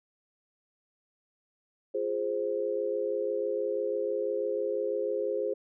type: chord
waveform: sine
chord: F minor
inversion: none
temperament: equal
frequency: 349.2 / 415.3 / 523.3 Hz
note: F4 / Ab4 / C5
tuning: 0 / 0 / 0 cents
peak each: -36 / -31 / -31 dBFS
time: 1.94-5.54 s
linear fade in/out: 10 ms
effects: none